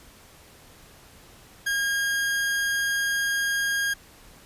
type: tone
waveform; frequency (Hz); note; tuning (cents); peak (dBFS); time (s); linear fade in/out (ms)
40% pulse; 1625; G#6; -38; -22; 1.66-3.94; 10
effects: pink hiss -51 dBFS RMS until 4.45 s + resampled to 32000 Hz